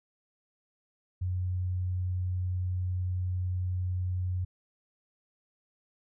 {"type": "tone", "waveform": "sine", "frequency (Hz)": 91.1, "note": "F#2", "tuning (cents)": -26, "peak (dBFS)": -28, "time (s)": [1.21, 4.45], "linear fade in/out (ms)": 10, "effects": []}